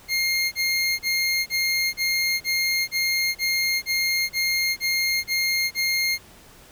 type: tone bursts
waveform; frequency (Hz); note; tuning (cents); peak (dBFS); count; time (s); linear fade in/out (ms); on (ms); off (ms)
25% pulse; 2129; C7; +30; -17; 13; 0.08-6.184; 50; 440; 32
effects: pink hiss -49 dBFS RMS until 6.71 s